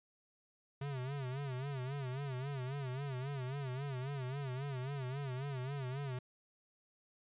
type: tone with vibrato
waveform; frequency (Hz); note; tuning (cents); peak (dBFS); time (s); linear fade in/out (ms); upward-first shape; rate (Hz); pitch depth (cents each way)
square; 134.1; C3; +43; -39; 0.81-6.19; 5; sine; 3.7; 120
effects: resampled to 8000 Hz